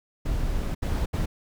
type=noise bursts at uneven times; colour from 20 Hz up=brown; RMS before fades=-26 dBFS; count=3; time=0.25-0.75 / 0.82-1.06 / 1.13-1.26 s; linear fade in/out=10 ms; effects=none